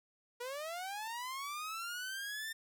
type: linear sweep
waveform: sawtooth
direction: up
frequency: 472.9 to 1808 Hz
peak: -36 dBFS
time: 0.4-2.53 s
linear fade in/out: 10 ms
effects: 12-bit